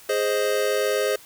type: chord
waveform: square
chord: Ab major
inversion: none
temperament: equal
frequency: 415.3 / 523.3 / 622.3 Hz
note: Ab4 / C5 / Eb5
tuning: 0 / 0 / 0 cents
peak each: -25 / -25 / -28 dBFS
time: 0.09-1.16 s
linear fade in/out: 5 ms
effects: white hiss -48 dBFS RMS until 1.25 s